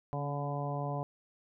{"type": "harmonic tone with a mistuned harmonic", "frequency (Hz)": 143.5, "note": "D3", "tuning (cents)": -40, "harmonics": [1, 2, 3, 4, 5, 6, 7], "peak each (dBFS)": [-35, -44, -44, -41, -40, -46, -43], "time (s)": [0.13, 1.03], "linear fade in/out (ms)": 0, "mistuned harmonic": 2, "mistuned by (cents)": -27, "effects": []}